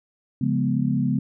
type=chord; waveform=sine; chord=C# dominant seventh; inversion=none; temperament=equal with one note detuned; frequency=138.59 / 174.61 / 208.4 / 246.9 Hz; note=C#3 / E#3 / G#3 / B3; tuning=0 / 0 / +6 / 0 cents; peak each=-24 / -28 / -25 / -24 dBFS; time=0.41-1.19 s; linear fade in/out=5 ms; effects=none